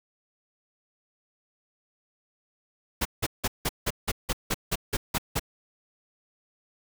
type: noise bursts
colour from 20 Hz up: pink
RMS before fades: -26 dBFS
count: 12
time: 3.01-5.396 s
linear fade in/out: 10 ms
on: 43 ms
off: 170 ms
effects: none